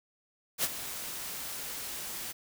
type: noise with ADSR envelope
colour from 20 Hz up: white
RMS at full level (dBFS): -27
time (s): 0.58-2.33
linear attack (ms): 56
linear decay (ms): 40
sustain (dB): -12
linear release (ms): 21
effects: none